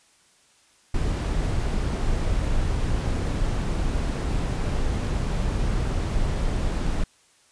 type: noise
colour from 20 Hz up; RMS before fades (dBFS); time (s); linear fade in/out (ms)
brown; -24; 0.94-7.04; 5
effects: white hiss -59 dBFS RMS until 7.51 s + resampled to 22050 Hz